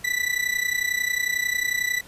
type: tone with amplitude modulation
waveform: 40% pulse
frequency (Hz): 1975.5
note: B6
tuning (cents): 0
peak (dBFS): -18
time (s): 0.04-2.01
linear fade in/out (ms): 10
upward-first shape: sine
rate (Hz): 31.1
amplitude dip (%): 80
effects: pink hiss -48 dBFS RMS until 2.07 s + resampled to 32000 Hz